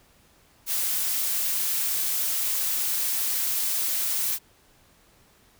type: noise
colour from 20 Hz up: blue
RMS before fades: -26 dBFS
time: 0.66-4.39 s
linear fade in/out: 50 ms
effects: pink hiss -59 dBFS RMS until 5.59 s